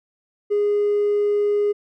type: tone with hard clipping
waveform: sine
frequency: 412.4 Hz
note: G#4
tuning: 12 cents flat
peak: -17 dBFS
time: 0.5-1.73 s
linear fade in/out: 20 ms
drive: 1 dB
effects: none